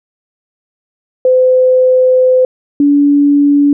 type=tone pair in turn; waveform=sine; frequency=511 / 286.8 Hz; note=C5 / D4; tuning=-41 / -41 cents; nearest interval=minor seventh; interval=1000 cents; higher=first; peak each=-5 dBFS; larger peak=neither; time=1.25-2.45 / 2.8-3.73 s; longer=first; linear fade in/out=2 ms; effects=none